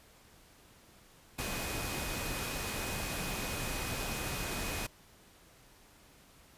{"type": "tone in noise", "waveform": "sine", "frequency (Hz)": 2500, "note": "D#7", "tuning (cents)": 8, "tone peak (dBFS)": -45, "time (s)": [1.38, 4.87], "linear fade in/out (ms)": 10, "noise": "pink", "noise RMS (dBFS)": -37, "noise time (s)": [1.38, 4.87], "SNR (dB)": -11, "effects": ["pink hiss -60 dBFS RMS until 6.57 s", "resampled to 32000 Hz"]}